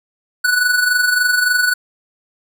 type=tone with amplitude modulation; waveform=square; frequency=1480 Hz; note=F#6; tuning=in tune; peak=-11 dBFS; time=0.44-1.74 s; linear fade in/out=10 ms; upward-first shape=sine; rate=23.5 Hz; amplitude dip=55%; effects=none